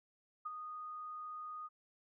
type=tone with ADSR envelope; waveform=sine; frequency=1237 Hz; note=D#6; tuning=10 cents flat; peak=-37 dBFS; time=0.45-1.69 s; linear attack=12 ms; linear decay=26 ms; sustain=-6 dB; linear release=32 ms; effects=none